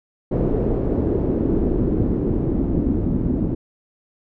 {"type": "noise with low-pass filter sweep", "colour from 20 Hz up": "pink", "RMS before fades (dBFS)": -20, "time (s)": [0.31, 3.55], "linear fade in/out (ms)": 10, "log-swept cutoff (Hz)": [420, 270], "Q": 2.3, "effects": []}